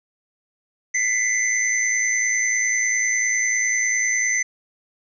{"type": "tone cluster", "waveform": "sine", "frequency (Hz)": [1993, 2103, 6130], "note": ["B6", "C7", "G8"], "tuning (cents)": [15, 8, -40], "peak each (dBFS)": [-22, -25, -22], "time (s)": [0.94, 4.43], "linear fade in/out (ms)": 10, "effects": []}